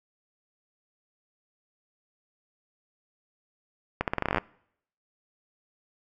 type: accelerating click train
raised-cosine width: 0.5 ms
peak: -10 dBFS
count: 13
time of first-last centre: 4.01-4.383 s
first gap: 68 ms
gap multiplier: 0.84
effects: noise-tail reverb RT60 0.7 s tail -24 dB re dry